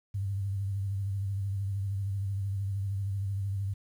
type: tone with vibrato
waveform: sine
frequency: 98.5 Hz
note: G2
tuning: 9 cents sharp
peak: -29 dBFS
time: 0.14-3.74 s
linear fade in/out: 10 ms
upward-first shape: sine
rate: 13 Hz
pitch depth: 47 cents each way
effects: 10-bit